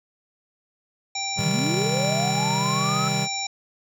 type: harmonic tone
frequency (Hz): 784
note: G5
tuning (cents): 0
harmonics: 1 / 3 / 5 / 7 / 9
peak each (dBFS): -32 / -32 / -32 / -32 / -32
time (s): 1.15-3.47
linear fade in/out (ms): 5
type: chord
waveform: square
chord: C minor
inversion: none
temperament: just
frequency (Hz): 130.81 / 156.98 / 196.22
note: C3 / Eb3 / G3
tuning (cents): 0 / +16 / +2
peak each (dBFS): -29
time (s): 1.36-3.28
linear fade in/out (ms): 50
type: linear sweep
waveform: sine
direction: up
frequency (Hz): 100 to 1318.5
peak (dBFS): -25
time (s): 1.39-3.08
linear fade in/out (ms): 0
effects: none